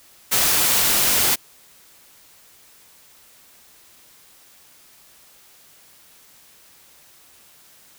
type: noise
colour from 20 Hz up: white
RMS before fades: -18 dBFS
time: 0.31-1.36 s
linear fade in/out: 20 ms
effects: white hiss -51 dBFS RMS until 7.98 s